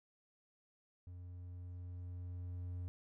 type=tone with level ramp; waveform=triangle; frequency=89.1 Hz; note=F2; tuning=35 cents sharp; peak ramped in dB=-46 to -38 dBFS; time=1.07-2.88 s; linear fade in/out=0 ms; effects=none